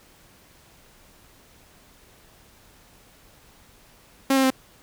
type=tone with pitch steps; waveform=sawtooth; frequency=270.2 / 266.2 / 262.2 Hz; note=C#4 / C4 / C4; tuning=-44 / +30 / +4 cents; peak=-13 dBFS; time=4.3-4.504 s; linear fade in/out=5 ms; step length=68 ms; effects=pink hiss -54 dBFS RMS until 4.82 s